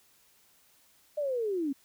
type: linear sweep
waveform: sine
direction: down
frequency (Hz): 610 to 261.6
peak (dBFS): -28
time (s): 1.17-1.73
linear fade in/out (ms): 10
effects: white hiss -64 dBFS RMS until 1.84 s